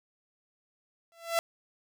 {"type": "tone with exponential growth", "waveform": "sawtooth", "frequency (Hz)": 671, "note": "E5", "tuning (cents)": 31, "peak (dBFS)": -18, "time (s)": [1.12, 1.39], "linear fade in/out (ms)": 0, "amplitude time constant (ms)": 57, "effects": []}